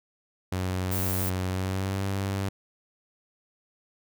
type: tone with pitch glide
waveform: sawtooth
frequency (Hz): 92.5 to 97.77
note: F#2 to G2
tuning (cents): 0 to -4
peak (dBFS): -23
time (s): 0.52-2.49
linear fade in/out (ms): 5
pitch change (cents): +96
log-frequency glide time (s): 1.46-2.04
type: noise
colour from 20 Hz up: violet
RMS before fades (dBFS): -32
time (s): 0.91-1.3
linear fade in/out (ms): 10
effects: none